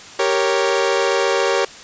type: chord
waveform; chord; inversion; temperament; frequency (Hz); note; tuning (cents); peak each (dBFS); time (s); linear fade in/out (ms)
sawtooth; G diminished; none; equal; 392 / 466.2 / 554.4; G4 / Bb4 / Db5; 0 / 0 / 0; -16; 0.19-1.65; 5
effects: white hiss -38 dBFS RMS until 1.83 s + resampled to 16000 Hz